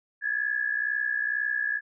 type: tone pair together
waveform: sine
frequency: 1661.2 / 1723.3 Hz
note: G#6 / A6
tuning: 0 / -36 cents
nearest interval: minor second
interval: 64 cents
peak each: -28 / -28 dBFS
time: 0.21-1.81 s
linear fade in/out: 50 ms
effects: none